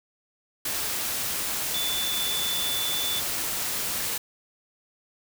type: tone in noise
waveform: sine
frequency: 3492 Hz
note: A7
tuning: 14 cents flat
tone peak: -28 dBFS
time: 1.74-3.2 s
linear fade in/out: 5 ms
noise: white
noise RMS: -29 dBFS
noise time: 0.65-4.18 s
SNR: -2 dB
effects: none